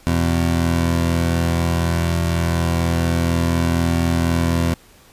20% pulse tone pair together, 84.1 / 126.01 Hz, E2 / B2, +35 / +35 cents, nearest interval perfect fifth, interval 700 cents, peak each -12 / -20 dBFS, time 0.07-4.74 s, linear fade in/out 0 ms, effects pink hiss -49 dBFS RMS until 5.12 s + resampled to 32000 Hz

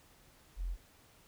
sine tone, 43.65 Hz, F1, in tune, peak -34 dBFS, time 0.56-0.77 s, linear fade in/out 50 ms, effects pink hiss -63 dBFS RMS until 1.27 s

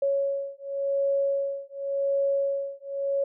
sine beating tone pair, 554.4 / 555.3 Hz, C#5 / C#5, 0 / +3 cents, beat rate 0.9 Hz, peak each -27 dBFS, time 0.02-3.24 s, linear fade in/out 5 ms, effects none

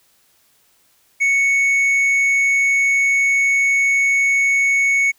sine tone with tanh clipping, 2217 Hz, C#7, in tune, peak -14 dBFS, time 1.2-5.12 s, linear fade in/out 20 ms, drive 5 dB, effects white hiss -58 dBFS RMS until 5.18 s

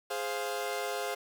sawtooth chord, F minor, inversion first, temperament equal, 415.3 / 523.3 / 698.5 Hz, Ab4 / C5 / F5, 0 / 0 / 0 cents, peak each -33 dBFS, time 0.1-1.15 s, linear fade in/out 10 ms, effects 9-bit

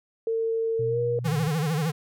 sine tone with pitch glide, 452.1 to 476.8 Hz, A4 to A#4, +47 to +39 cents, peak -23 dBFS, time 0.27-1.19 s, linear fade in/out 2 ms, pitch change +92 cents, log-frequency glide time 0.88-0.99 s
sine tone, 122 Hz, B2, 21 cents flat, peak -29 dBFS, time 0.79-1.48 s, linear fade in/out 5 ms
square tone with vibrato, 155.56 Hz, D#3, in tune, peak -24 dBFS, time 1.24-1.92 s, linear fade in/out 20 ms, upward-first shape sine, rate 13 Hz, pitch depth 140 cents each way
effects none

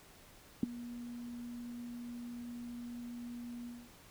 sine tone with ADSR envelope, 239.8 Hz, A#3, 49 cents sharp, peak -22 dBFS, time 0.63-3.91 s, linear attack 3 ms, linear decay 11 ms, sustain -20 dB, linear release 250 ms, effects pink hiss -59 dBFS RMS until 4.1 s

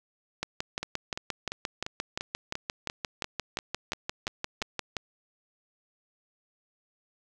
two click trains, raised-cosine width 0.2 ms, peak -13 / -16 dBFS, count 27 / 12, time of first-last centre 0.43-4.968 / 0.83-4.623 s, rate 5.73 / 2.9 Hz, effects none

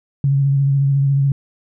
sine tone with vibrato, 138.59 Hz, C#3, in tune, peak -12 dBFS, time 0.24-1.32 s, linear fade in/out 2 ms, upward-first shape sine, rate 14 Hz, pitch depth 27 cents each way, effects none

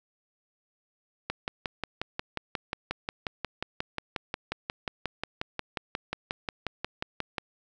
click train, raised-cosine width 0.3 ms, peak -14 dBFS, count 35, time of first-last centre 1.3-7.382 s, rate 5.59 Hz, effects none

